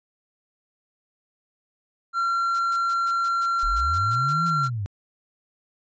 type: tone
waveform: triangle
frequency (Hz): 1369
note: F6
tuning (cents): -35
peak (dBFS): -19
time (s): 2.13-4.7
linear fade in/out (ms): 50
type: noise bursts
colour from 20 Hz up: blue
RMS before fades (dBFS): -37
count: 13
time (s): 2.54-4.682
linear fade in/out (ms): 10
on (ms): 54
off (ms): 120
type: linear two-way sweep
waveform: sine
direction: up then down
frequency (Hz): 32.64 to 171.5 to 93.3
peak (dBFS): -25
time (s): 3.63-4.86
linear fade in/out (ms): 0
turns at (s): 4.46
effects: resampled to 16000 Hz